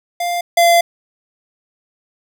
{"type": "tone pair in turn", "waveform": "square", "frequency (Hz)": [698.5, 686.1], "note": ["F5", "F5"], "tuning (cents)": [0, -31], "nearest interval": "unison", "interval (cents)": 31, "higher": "first", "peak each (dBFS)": [-18, -9], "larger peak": "second", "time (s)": [[0.2, 0.41], [0.57, 0.81]], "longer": "second", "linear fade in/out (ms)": 5, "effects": []}